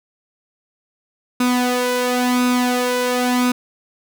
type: tone with flanger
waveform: sawtooth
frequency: 248.3 Hz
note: B3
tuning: 9 cents sharp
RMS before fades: -18 dBFS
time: 1.4-3.52 s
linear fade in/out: 5 ms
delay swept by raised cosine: 0.79 to 1.99 ms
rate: 0.95 Hz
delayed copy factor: +0.65
effects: none